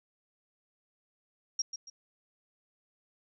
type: tone with echo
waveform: sine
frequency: 5610 Hz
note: F8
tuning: 7 cents sharp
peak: -27 dBFS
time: 1.59-1.62 s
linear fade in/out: 5 ms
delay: 140 ms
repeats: 2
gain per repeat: -9 dB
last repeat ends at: 1.9 s
effects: none